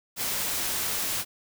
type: noise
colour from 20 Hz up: white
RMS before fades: -29 dBFS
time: 0.16-1.25 s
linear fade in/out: 50 ms
effects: none